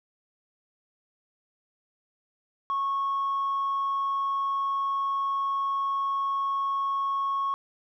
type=tone with tanh clipping; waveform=triangle; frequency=1100 Hz; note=C#6; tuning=14 cents flat; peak=-25 dBFS; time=2.7-7.54 s; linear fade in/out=0 ms; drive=5 dB; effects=none